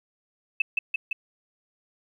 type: tone with echo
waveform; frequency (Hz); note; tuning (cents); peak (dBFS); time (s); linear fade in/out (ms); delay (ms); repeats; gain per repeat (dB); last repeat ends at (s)
sine; 2629; E7; -5; -18; 0.6-0.62; 5; 170; 3; -2; 1.13
effects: 10-bit

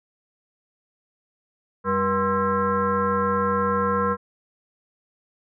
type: tone with frequency modulation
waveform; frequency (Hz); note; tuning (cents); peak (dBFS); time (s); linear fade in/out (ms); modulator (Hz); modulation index
sine; 766; G5; -40; -19; 1.84-4.17; 50; 285; 2.3
effects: none

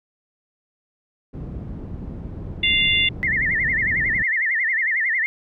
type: low-pass noise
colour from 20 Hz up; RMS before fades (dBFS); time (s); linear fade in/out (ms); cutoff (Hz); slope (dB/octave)
white; -32; 1.33-4.23; 10; 180; 12
type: harmonic tone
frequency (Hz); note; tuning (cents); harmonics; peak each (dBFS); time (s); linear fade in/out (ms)
697; F5; -4; 3 / 4 / 5; -20 / -20 / -20; 2.63-3.09; 5
type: tone with vibrato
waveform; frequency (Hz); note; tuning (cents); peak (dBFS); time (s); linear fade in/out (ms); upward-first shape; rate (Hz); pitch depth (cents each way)
sine; 1940; B6; -31; -18; 3.23-5.26; 0; sine; 11; 170
effects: none

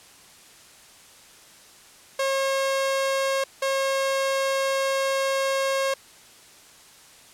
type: tone bursts at uneven times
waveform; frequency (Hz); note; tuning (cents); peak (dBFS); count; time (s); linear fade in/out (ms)
sawtooth; 541; C#5; -42; -18; 2; 2.19-3.44 / 3.62-5.94; 5
effects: white hiss -50 dBFS RMS until 7.33 s + low-pass 10000 Hz 12 dB/octave

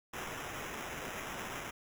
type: noise with sample-and-hold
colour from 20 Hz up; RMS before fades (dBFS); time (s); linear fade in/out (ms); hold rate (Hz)
violet; -42; 0.13-1.71; 10; 4410
effects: none

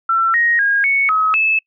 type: tone with pitch steps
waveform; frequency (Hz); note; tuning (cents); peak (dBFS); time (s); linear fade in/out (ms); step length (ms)
sine; 1345 / 1876 / 1630 / 2216 / 1277 / 2610; E6 / A#6 / G#6 / C#7 / D#6 / E7; +34 / +11 / -33 / -1 / +45 / -18; -12; 0.09-1.59; 5; 250
effects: noise-tail reverb RT60 0.1 s tail -25 dB re dry

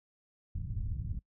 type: low-pass noise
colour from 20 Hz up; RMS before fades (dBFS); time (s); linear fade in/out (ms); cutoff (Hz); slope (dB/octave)
white; -36; 0.55-1.19; 5; 120; 24
effects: noise-tail reverb RT60 0.1 s tail -24 dB re dry

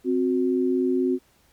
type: tone pair together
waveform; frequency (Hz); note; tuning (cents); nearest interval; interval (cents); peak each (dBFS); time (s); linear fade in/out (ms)
sine; 261.6 / 365.5; C4 / F#4; 0 / -21; tritone; 579; -22; 0.04-1.19; 50
effects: pink hiss -61 dBFS RMS until 1.52 s + MP3 96 kbps

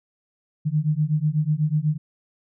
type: beating tone pair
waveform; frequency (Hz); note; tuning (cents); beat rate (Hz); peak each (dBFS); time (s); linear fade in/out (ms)
sine; 148.5 / 156.6; D3 / D#3; +20 / +11; 8.1; -22; 0.65-1.98; 20
effects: none

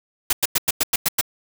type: noise bursts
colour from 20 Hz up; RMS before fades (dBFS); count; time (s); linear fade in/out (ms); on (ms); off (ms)
white; -18; 8; 0.3-1.212; 5; 30; 96
effects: none

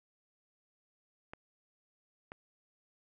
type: clicks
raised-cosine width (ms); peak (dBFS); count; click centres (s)
0.5; -29; 2; 1.335 / 2.319
effects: none

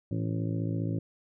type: harmonic tone with a mistuned harmonic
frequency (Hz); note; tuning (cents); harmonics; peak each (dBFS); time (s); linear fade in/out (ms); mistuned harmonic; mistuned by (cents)
55; A1; 0; 2 / 3 / 4 / 5 / 6 / 7 / 8 / 9 / 10; -31 / -33 / -46 / -36 / -39 / -48 / -49 / -49 / -46; 0.11-0.99; 5; 4; -43
effects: none

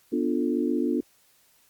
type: chord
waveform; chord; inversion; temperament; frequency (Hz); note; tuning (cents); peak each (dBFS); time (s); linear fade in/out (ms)
sine; B half-diminished seventh; none; equal; 246.9 / 293.7 / 349.2 / 440; B3 / D4 / F4 / A4; 0 / 0 / 0 / 0; -27 / -27 / -28 / -33; 0.12-1.01; 10
effects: white hiss -62 dBFS RMS until 1.69 s + Opus 48 kbps

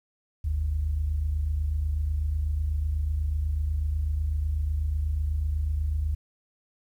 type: tone pair together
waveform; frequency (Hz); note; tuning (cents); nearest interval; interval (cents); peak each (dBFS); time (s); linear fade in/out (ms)
sine; 47.81 / 75.9; G1 / D#2; -43 / -42; minor sixth; 801; -30 / -24; 0.44-6.15; 10
effects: tanh soft clip ceiling -18 dBFS + 10-bit

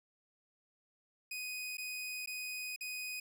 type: tone with dropouts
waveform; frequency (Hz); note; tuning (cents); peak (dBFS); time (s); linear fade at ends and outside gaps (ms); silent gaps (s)
sawtooth; 2496; D#7; +5; -36; 1.31-3.2; 5; 1.771-1.781 / 2.26-2.273 / 2.762-2.808
effects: none

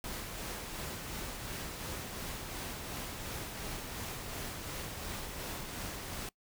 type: noise with tremolo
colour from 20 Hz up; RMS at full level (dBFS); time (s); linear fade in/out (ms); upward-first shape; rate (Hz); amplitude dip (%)
pink; -40; 0.04-6.29; 2; sine; 2.8; 30
effects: noise-tail reverb RT60 0.1 s tail -23 dB re dry

